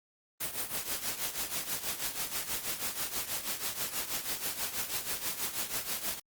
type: noise with tremolo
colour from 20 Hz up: white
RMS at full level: -32 dBFS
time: 0.4-6.2 s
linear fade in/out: 10 ms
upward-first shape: triangle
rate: 6.2 Hz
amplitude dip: 80%
effects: Opus 32 kbps